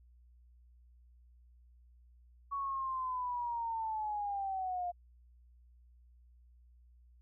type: linear sweep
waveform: sine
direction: down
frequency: 1122 to 700 Hz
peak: -34 dBFS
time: 2.51-4.92 s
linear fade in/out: 20 ms
effects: added 60 Hz sine -59 dBFS peak until 7.21 s